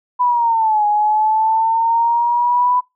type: linear two-way sweep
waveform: sine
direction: down then up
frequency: 996 to 830.6 to 996 Hz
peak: -12 dBFS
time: 0.19-2.81 s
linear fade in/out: 20 ms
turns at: 0.86 s
effects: noise-tail reverb RT60 0.2 s tail -23 dB re dry